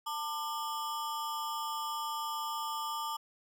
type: ring-modulated tone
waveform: square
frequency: 1046.5 Hz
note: C6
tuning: in tune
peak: -32 dBFS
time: 0.06-3.17 s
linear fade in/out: 10 ms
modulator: 147 Hz
effects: none